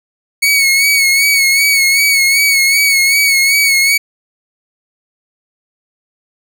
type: tone with vibrato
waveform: sawtooth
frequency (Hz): 2217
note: C#7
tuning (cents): 0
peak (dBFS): -5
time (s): 0.42-3.98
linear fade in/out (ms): 10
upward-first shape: sine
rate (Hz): 2.6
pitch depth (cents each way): 47
effects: none